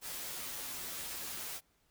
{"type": "noise with comb filter", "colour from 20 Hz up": "white", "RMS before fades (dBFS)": -42, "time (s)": [0.01, 1.61], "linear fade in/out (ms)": 50, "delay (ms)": 10, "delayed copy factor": -0.9, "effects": ["pink hiss -73 dBFS RMS until 1.9 s"]}